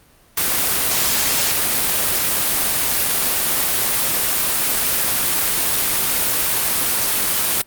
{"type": "noise", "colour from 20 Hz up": "white", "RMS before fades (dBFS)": -18, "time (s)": [0.37, 7.62], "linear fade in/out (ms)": 5, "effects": ["pink hiss -52 dBFS RMS until 7.66 s", "Opus 32 kbps"]}